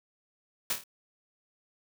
white noise with echo, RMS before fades -29 dBFS, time 0.7-0.73 s, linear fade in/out 2 ms, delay 27 ms, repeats 4, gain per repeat -6 dB, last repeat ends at 0.838 s, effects none

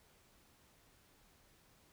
silence, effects pink hiss -68 dBFS RMS until 1.92 s

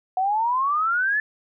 sine exponential sweep, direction up, 732 to 1760 Hz, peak -19 dBFS, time 0.17-1.2 s, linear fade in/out 2 ms, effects none

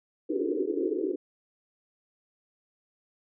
white band-pass noise, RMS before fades -29 dBFS, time 0.29-1.16 s, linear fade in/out 10 ms, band 280 to 470 Hz, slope 96 dB/octave, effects none

